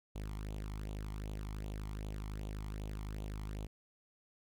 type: tone with flanger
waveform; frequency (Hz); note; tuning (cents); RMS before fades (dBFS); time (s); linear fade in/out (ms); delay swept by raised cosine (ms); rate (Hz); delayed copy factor
sawtooth; 51.91; G#1; 0; -42; 0.15-3.67; 10; 0.28 to 0.96; 2.6; +0.65
effects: none